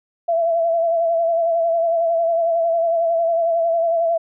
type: tone with vibrato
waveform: sine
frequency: 669 Hz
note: E5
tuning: 25 cents sharp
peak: -15 dBFS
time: 0.28-4.18 s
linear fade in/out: 10 ms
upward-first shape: sine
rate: 11 Hz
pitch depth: 39 cents each way
effects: none